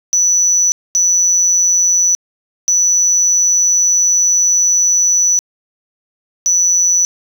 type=tone bursts at uneven times; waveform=sine; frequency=5940 Hz; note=F#8; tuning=6 cents sharp; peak=-8 dBFS; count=4; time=0.13-0.72 / 0.95-2.15 / 2.68-5.39 / 6.46-7.05 s; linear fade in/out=0 ms; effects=tanh soft clip ceiling -5 dBFS + 8-bit